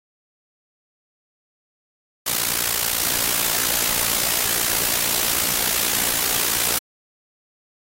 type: noise with amplitude modulation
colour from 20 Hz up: white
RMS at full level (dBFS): -18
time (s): 2.26-6.79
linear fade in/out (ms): 10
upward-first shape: sine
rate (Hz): 58.3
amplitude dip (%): 70
effects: AAC 48 kbps